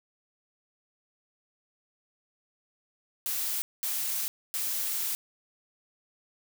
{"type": "noise bursts at uneven times", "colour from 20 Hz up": "blue", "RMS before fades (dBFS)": -31, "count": 3, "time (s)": [[3.26, 3.62], [3.83, 4.28], [4.54, 5.15]], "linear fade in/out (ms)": 0, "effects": []}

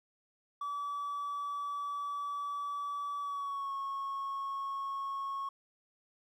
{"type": "tone with pitch glide", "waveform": "triangle", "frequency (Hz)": [1149, 1097.1], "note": ["D6", "C#6"], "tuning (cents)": [-38, -18], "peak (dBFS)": -32, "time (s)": [0.61, 5.49], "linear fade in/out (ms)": 5, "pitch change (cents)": -80, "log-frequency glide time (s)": [3.2, 3.73], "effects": ["tanh soft clip ceiling -30 dBFS", "12-bit"]}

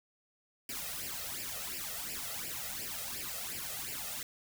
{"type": "noise with flanger", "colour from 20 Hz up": "white", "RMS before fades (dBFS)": -40, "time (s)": [0.69, 4.23], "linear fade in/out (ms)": 2, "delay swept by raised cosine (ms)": [0.39, 1.59], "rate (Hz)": 2.8, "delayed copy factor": 0.8, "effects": []}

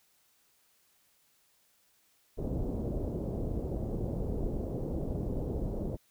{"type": "low-pass noise", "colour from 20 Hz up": "pink", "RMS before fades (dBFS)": -34, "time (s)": [2.37, 5.97], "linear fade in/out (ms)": 20, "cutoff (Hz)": 550, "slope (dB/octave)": 24, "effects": ["white hiss -69 dBFS RMS until 6.1 s"]}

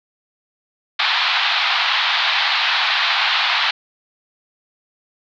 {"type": "band-pass noise", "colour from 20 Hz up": "white", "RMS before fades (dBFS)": -18, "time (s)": [0.99, 3.71], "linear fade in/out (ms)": 5, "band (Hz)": [750, 4200], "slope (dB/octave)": 48, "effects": []}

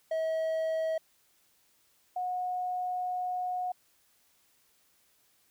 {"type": "tone pair in turn", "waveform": ["triangle", "sine"], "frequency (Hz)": [642, 727.7], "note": ["E5", "F#5"], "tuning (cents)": [-46, -29], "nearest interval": "major second", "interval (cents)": 217, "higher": "second", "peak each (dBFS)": [-26, -30], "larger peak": "first", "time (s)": [[0.11, 0.98], [2.16, 3.72]], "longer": "second", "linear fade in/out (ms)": 5, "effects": ["white hiss -68 dBFS RMS until 5.5 s"]}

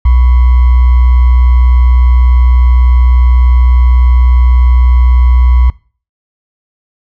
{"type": "tone with sample-and-hold", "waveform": "sine", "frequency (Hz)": 61.74, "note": "B1", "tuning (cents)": 0, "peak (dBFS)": -3, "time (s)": [0.05, 5.7], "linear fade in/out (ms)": 5, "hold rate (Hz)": 1050, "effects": ["noise-tail reverb RT60 0.4 s tail -21 dB re dry", "low-pass 2000 Hz 12 dB/octave"]}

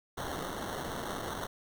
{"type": "noise with sample-and-hold", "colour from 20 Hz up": "white", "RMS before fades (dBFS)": -38, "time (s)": [0.17, 1.47], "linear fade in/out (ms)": 10, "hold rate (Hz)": 2450, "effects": []}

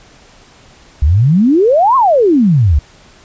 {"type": "exponential two-way sweep", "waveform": "sine", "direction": "up then down", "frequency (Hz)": [65.41, 1104, 65.41], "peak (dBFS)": -6, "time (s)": [1.02, 2.79], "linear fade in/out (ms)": 5, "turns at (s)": 1.96, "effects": ["pink hiss -43 dBFS RMS until 3.24 s", "resampled to 16000 Hz"]}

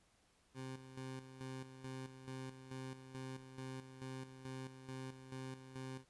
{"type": "tone with tremolo", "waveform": "20% pulse", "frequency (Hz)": 131.1, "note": "C3", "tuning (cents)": 4, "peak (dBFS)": -40, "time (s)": [0.54, 6.05], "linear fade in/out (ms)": 50, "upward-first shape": "square", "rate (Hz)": 2.3, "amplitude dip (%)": 65, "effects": ["pink hiss -73 dBFS RMS until 6.09 s", "resampled to 24000 Hz"]}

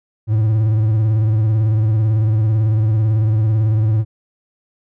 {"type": "tone with vibrato", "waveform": "triangle", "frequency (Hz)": 108.9, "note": "A2", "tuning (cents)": -17, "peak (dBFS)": -10, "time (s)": [0.27, 4.05], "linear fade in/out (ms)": 50, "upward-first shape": "sine", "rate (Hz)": 18, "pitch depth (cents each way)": 60, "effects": []}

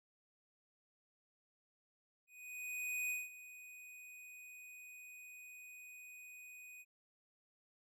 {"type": "tone with ADSR envelope", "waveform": "square", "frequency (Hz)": 2489, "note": "D#7", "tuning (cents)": 0, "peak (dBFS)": -37, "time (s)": [2.27, 6.85], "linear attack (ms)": 830, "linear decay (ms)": 190, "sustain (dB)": -16, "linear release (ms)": 41, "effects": []}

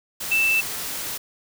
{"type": "tone in noise", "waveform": "sine", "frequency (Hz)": 2652, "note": "E7", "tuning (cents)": 10, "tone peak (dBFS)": -17, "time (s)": [0.31, 0.61], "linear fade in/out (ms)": 10, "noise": "white", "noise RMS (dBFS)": -30, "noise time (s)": [0.2, 1.18], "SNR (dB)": 10, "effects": []}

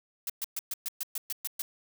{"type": "noise bursts", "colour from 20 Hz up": "blue", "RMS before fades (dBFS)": -33, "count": 10, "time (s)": [0.27, 1.62], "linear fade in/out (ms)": 2, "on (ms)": 27, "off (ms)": 120, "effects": []}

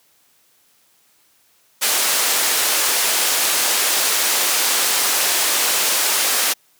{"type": "band-pass noise", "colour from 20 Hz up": "white", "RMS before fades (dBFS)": -18, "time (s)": [1.81, 6.54], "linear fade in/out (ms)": 20, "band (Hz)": [400, 12000], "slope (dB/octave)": 12, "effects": ["white hiss -58 dBFS RMS until 6.79 s", "high-pass 100 Hz 12 dB/octave"]}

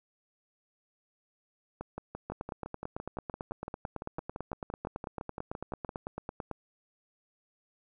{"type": "two click trains", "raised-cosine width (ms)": 1, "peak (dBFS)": [-22, -24], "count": [39, 25], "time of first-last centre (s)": [[2.3, 6.513], [1.81, 5.892]], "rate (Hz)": [9.02, 5.88], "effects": []}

